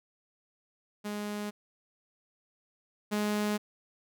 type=tone pair in turn; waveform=sawtooth; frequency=207.7 / 209.1 Hz; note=G#3 / G#3; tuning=0 / +12 cents; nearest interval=unison; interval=12 cents; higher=second; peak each=-30 / -24 dBFS; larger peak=second; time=1.04-1.51 / 3.11-3.58 s; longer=neither; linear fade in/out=20 ms; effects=none